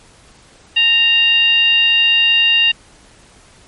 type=tone with frequency modulation; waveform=sine; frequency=2794 Hz; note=F7; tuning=in tune; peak=-9 dBFS; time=0.76-2.72 s; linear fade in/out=10 ms; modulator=950 Hz; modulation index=0.55; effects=pink hiss -46 dBFS RMS until 3.67 s + MP3 48 kbps